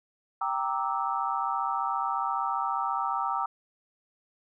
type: chord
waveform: sine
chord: E half-diminished seventh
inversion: first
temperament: equal with one note detuned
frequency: 784 / 932.3 / 1174.7 / 1309.4 Hz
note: G5 / Bb5 / D6 / E6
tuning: 0 / 0 / 0 / -12 cents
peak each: -32 dBFS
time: 0.41-3.46 s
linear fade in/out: 5 ms
effects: none